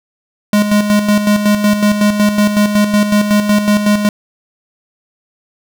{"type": "tone with tremolo", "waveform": "square", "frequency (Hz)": 207.7, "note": "G#3", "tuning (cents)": 0, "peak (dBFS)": -8, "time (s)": [0.53, 4.09], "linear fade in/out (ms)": 2, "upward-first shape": "square", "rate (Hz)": 5.4, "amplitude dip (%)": 55, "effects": []}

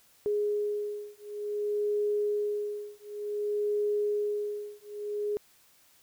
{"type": "beating tone pair", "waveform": "sine", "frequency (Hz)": [415.3, 415.85], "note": ["G#4", "G#4"], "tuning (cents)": [0, 2], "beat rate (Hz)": 0.55, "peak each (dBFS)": -31, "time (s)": [0.26, 5.37], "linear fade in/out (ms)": 0, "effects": ["white hiss -62 dBFS RMS until 6.02 s"]}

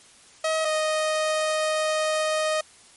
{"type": "tone pair in turn", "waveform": "sawtooth", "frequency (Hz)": [635, 621.9], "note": ["D#5", "D#5"], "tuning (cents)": [35, -1], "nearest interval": "unison", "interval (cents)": 36, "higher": "first", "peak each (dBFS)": -18, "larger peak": "neither", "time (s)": [[0.44, 0.65], [0.65, 2.61]], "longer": "second", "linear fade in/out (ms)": 5, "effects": ["white hiss -52 dBFS RMS until 2.96 s", "MP3 48 kbps"]}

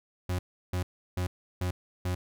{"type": "tone bursts", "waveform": "40% pulse", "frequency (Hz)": 90.4, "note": "F#2", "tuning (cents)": -40, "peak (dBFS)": -27, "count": 5, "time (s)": [0.29, 2.15], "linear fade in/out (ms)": 5, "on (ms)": 100, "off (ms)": 340, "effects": []}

